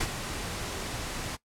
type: noise with ADSR envelope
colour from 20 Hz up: pink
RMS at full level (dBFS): -27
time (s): 0-1.37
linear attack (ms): 8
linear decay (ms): 57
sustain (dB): -8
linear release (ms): 26
effects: noise-tail reverb RT60 0.1 s tail -18 dB re dry + low-pass 10000 Hz 12 dB/octave